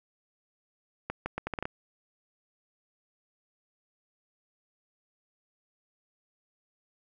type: accelerating click train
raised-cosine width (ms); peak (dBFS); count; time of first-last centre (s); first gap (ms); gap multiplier
0.5; -17; 8; 1.1-1.655; 160; 0.75
effects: none